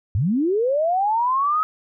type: linear sweep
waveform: sine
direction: up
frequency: 83.3 to 1286 Hz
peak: -17 dBFS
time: 0.15-1.63 s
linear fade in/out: 0 ms
effects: none